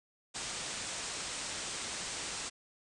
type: low-pass noise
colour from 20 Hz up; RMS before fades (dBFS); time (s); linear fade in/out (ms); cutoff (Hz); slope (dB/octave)
white; -40; 0.34-2.5; 20; 9000; 96
effects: none